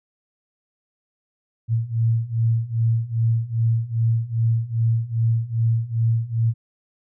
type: beating tone pair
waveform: sine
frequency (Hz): 113 / 115.5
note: A2 / A#2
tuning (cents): +47 / -16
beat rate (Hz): 2.5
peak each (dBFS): -22 / -20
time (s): 1.68-6.54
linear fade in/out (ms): 50
effects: none